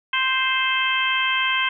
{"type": "harmonic tone", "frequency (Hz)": 523.3, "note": "C5", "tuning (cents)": 0, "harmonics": [2, 3, 4, 5, 6], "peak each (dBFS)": [-25, -25, -25, -25, -25], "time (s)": [0.13, 1.69], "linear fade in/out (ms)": 5, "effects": []}